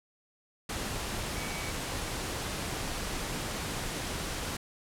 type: tone in noise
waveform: sine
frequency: 2266 Hz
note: C#7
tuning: 37 cents sharp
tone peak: -43 dBFS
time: 1.36-1.71 s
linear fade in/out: 5 ms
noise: pink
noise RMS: -35 dBFS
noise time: 0.69-4.57 s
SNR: -11 dB
effects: low-pass 11000 Hz 12 dB/octave